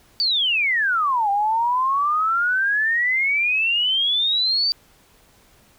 sine exponential two-way sweep, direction down then up, 4670 to 790 to 4670 Hz, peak -17 dBFS, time 0.2-4.72 s, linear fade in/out 0 ms, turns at 1.3 s, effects pink hiss -55 dBFS RMS until 5.78 s

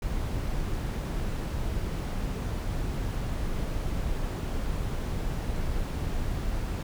brown noise, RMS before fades -30 dBFS, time 0.02-6.83 s, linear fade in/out 5 ms, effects none

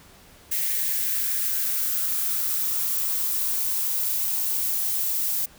violet noise with high-pass filter sweep, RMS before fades -25 dBFS, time 0.51-5.46 s, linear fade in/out 10 ms, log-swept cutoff 1900 to 630 Hz, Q 3.8, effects pink hiss -51 dBFS RMS until 5.58 s

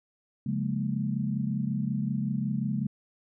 sine chord, Bb minor seventh, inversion first, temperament equal with one note detuned, 138.59 / 178.08 / 207.7 / 233.1 Hz, Db3 / F3 / Ab3 / Bb3, 0 / +34 / 0 / 0 cents, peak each -31 / -35 / -30 / -35 dBFS, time 0.46-2.87 s, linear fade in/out 5 ms, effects none

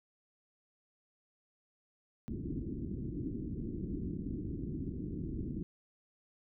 white low-pass noise, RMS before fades -39 dBFS, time 2.28-5.63 s, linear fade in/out 0 ms, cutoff 340 Hz, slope 48 dB/octave, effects none

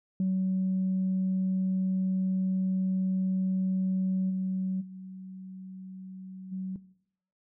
sine tone with level steps, 187.9 Hz, F#3, 27 cents sharp, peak -23 / -26 / -39 / -31 dBFS, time 0.2-6.76 s, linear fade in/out 2 ms, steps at 4.29 / 4.8 / 6.51 s, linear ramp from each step 20 ms, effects noise-tail reverb RT60 0.7 s tail -18 dB re dry + tanh soft clip ceiling -21 dBFS

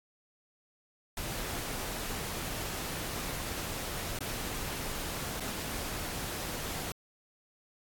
pink noise with dropouts, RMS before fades -37 dBFS, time 1.17-6.92 s, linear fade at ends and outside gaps 2 ms, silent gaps 4.189-4.207 / 5.399-5.404 s, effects AAC 64 kbps

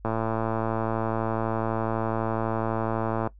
click train, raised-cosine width 1 ms, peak -13 dBFS, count 362, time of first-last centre 0.05-3.273 s, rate 112 Hz, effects noise-tail reverb RT60 0.1 s tail -18 dB re dry + added 50 Hz sine -47 dBFS peak until 3.39 s

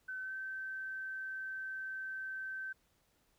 sine tone with pitch glide, 1523 to 1546 Hz, F#6 to G6, +50 to -24 cents, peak -39 dBFS, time 0.08-2.73 s, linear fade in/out 10 ms, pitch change +26 cents, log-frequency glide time 0.21-0.33 s, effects pink hiss -74 dBFS RMS until 3.38 s

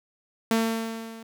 sawtooth tone with level ramp, 225.7 Hz, A3, 44 cents sharp, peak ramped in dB -15 to -37 dBFS, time 0.51-1.23 s, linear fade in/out 2 ms, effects none

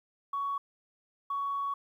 sine tone bursts at uneven times, 1119 Hz, C#6, 16 cents sharp, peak -29 dBFS, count 2, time 0.33-0.58 / 1.3-1.74 s, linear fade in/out 5 ms, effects tanh soft clip ceiling -25 dBFS + 11-bit

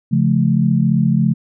sine chord, Db augmented, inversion none, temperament just, 138.59 / 173.24 / 216.5 Hz, Db3 / F3 / A3, 0 / -14 / -28 cents, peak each -16 dBFS, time 0.11-1.34 s, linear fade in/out 20 ms, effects none

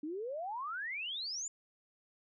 sine exponential sweep, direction up, 288.5 to 7280 Hz, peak -37 dBFS, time 0.03-1.48 s, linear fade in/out 5 ms, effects none

